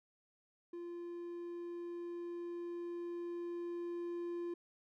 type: tone with level ramp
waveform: triangle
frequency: 345.9 Hz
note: F4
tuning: 17 cents flat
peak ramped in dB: -41 to -36 dBFS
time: 0.73-4.54 s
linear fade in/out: 5 ms
effects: none